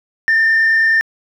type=tone with frequency modulation; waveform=sine; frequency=1800 Hz; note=A6; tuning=39 cents sharp; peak=-8 dBFS; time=0.28-1.01 s; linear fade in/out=0 ms; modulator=29.6 Hz; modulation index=0.67; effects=tanh soft clip ceiling -8 dBFS + 8-bit